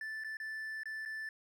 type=tone with dropouts; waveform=triangle; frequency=1758 Hz; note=A6; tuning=2 cents flat; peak=-37 dBFS; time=0.01-1.29 s; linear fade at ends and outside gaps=2 ms; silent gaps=0.238-0.245 / 0.37-0.4 / 0.834-0.856 / 1.052-1.058 s; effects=none